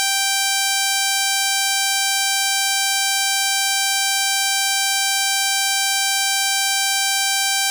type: tone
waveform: 5% pulse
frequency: 784 Hz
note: G5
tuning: in tune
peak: -5 dBFS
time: 0-7.7 s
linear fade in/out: 0 ms
effects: none